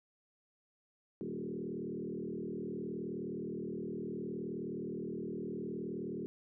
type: tone with frequency modulation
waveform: sine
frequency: 293.7 Hz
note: D4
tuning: in tune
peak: -37 dBFS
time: 1.21-6.26 s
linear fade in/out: 0 ms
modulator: 39.3 Hz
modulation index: 3.2
effects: none